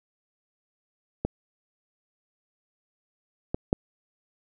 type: clicks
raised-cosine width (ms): 2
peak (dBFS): -12 / -13 / -7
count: 3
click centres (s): 1.25 / 3.545 / 3.729
effects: none